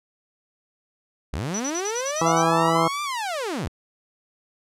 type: linear two-way sweep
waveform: sawtooth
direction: up then down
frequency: 52.1 to 1193 to 52.1 Hz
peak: -22 dBFS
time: 1.33-3.68 s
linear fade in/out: 0 ms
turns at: 3.03 s
type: tone bursts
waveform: sine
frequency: 5920 Hz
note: F#8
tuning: in tune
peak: -27 dBFS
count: 9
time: 1.54-2.423 s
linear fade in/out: 5 ms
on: 59 ms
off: 44 ms
type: harmonic tone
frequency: 164.81 Hz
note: E3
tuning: in tune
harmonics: 1 / 2 / 3 / 4 / 5 / 6 / 7 / 8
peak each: -26 / -26 / -26 / -26 / -26 / -26 / -26 / -26 dBFS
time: 2.21-2.88 s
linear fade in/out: 5 ms
effects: low-pass 10000 Hz 12 dB/octave